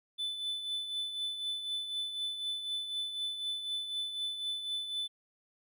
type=tone with tremolo; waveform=triangle; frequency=3504 Hz; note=A7; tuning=8 cents flat; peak=-30 dBFS; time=0.18-5.08 s; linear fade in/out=20 ms; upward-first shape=triangle; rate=4 Hz; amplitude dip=60%; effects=none